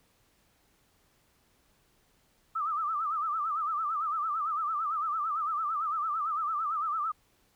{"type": "tone with vibrato", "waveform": "sine", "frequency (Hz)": 1244.5, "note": "D#6", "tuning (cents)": 0, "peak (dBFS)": -28, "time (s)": [2.55, 7.12], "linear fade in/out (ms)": 10, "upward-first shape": "sine", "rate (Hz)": 8.9, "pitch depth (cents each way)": 120, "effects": ["pink hiss -68 dBFS RMS until 7.55 s"]}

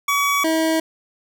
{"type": "tone pair in turn", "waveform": "25% pulse", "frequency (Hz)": [1134, 321.3], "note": ["C#6", "E4"], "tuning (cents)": [39, -44], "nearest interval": "octave + minor seventh", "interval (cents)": 2183, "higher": "first", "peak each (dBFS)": -13, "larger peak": "neither", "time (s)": [[0.08, 0.44], [0.44, 0.8]], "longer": "neither", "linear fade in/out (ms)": 5, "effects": []}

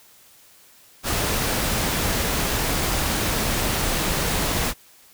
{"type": "noise", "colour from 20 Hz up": "pink", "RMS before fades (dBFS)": -23, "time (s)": [1.03, 4.74], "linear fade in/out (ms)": 50, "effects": ["white hiss -52 dBFS RMS until 5.13 s"]}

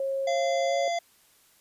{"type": "tone with pitch glide", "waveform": "sine", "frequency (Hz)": [542, 554.3], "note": ["C#5", "C#5"], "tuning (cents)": [-39, 0], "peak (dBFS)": -26, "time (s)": [0, 0.88], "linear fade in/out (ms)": 2, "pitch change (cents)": 39, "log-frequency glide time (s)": [0.68, 0.73]}
{"type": "harmonic tone", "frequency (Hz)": 686, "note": "F5", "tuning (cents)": -31, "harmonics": [1, 3, 5, 7, 9, 10], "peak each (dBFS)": [-26, -36, -40, -43, -45, -46], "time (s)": [0.27, 0.99], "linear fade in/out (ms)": 5}
{"effects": ["white hiss -61 dBFS RMS until 1.6 s", "resampled to 32000 Hz"]}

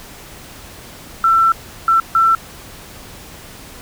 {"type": "tone bursts at uneven times", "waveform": "sine", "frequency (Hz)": 1340, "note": "E6", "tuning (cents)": 28, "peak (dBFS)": -9, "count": 3, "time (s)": [[1.24, 1.52], [1.88, 2], [2.15, 2.35]], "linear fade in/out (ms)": 2, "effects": ["pink hiss -37 dBFS RMS until 3.81 s"]}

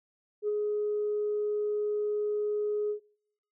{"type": "tone with ADSR envelope", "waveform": "sine", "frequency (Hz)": 418.5, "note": "G#4", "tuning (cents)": 13, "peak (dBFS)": -24, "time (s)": [0.42, 3], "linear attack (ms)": 60, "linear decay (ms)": 28, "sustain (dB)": -2, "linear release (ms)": 99, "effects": ["noise-tail reverb RT60 0.7 s tail -24 dB re dry", "tanh soft clip ceiling -22 dBFS"]}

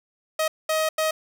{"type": "tone bursts at uneven times", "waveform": "sawtooth", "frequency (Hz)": 630, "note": "D#5", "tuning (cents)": 21, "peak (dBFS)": -17, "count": 3, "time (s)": [[0.39, 0.48], [0.69, 0.89], [0.98, 1.11]], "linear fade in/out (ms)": 5, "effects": []}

